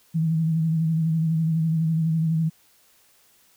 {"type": "tone with vibrato", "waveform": "sine", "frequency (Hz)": 161.3, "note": "E3", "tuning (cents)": -37, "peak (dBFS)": -19, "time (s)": [0.14, 2.5], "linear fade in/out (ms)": 20, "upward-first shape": "sine", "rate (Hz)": 12, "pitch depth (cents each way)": 41, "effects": ["white hiss -59 dBFS RMS until 3.56 s"]}